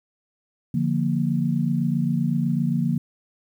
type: chord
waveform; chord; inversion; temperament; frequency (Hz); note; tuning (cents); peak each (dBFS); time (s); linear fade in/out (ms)
sine; Bb major; first; equal; 146.83 / 174.61 / 233.1; D3 / F3 / Bb3; 0 / 0 / 0; -24; 0.74-2.98; 5
effects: 9-bit